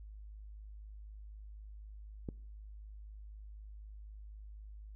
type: click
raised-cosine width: 3 ms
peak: -26 dBFS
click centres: 2.288 s
effects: noise-tail reverb RT60 0.6 s tail -24 dB re dry + added 52 Hz sine -47 dBFS peak until 4.95 s